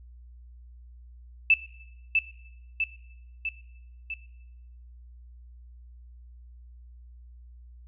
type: tone with echo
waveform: sine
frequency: 2637 Hz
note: E7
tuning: in tune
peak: -15 dBFS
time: 1.5-1.54 s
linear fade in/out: 2 ms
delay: 650 ms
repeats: 4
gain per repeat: -4 dB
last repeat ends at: 4.14 s
effects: noise-tail reverb RT60 0.9 s tail -17 dB re dry + added 60 Hz sine -46 dBFS peak until 7.87 s